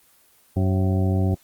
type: harmonic tone with a mistuned harmonic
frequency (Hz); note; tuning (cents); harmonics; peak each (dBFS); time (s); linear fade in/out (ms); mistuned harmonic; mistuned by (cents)
94.7; F#2; +41; 1 / 2 / 3 / 4 / 6 / 7 / 8; -19 / -25 / -29 / -31 / -35 / -36 / -37; 0.56-1.35; 10; 6; -86
effects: white hiss -57 dBFS RMS until 1.43 s + Opus 24 kbps